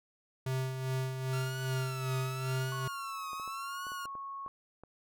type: tone with tremolo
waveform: square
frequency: 130.81 Hz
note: C3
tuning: in tune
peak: -31 dBFS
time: 0.46-2.88 s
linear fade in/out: 5 ms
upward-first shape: sine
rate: 2.5 Hz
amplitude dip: 50%
type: tone with vibrato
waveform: sawtooth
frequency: 1359 Hz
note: F6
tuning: 48 cents flat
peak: -38 dBFS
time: 1.33-4.06 s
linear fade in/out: 2 ms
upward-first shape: triangle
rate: 0.88 Hz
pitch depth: 150 cents each way
type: tone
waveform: sine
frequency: 1100 Hz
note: C#6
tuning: 14 cents flat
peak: -39 dBFS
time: 2.72-4.48 s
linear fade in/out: 0 ms
type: clicks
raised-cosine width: 1 ms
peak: -36 dBFS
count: 9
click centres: 3.332 / 3.398 / 3.477 / 3.868 / 3.919 / 4.055 / 4.153 / 4.463 / 4.836 s
effects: none